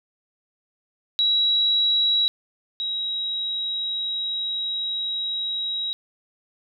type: tone pair in turn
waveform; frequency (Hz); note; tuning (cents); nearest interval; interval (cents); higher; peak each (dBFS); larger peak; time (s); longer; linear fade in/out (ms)
sine; 3883 / 3838; B7 / A#7; -30 / +50; unison; 20; first; -17 / -24; first; 1.19-2.28 / 2.8-5.93; second; 0
effects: none